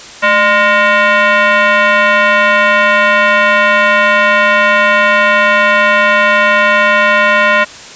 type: tone with frequency modulation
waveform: sine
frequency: 216.7 Hz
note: A3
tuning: 26 cents flat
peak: -6 dBFS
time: 0.22-7.65 s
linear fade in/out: 20 ms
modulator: 821 Hz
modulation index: 2.7
effects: white hiss -31 dBFS RMS until 7.95 s + resampled to 16000 Hz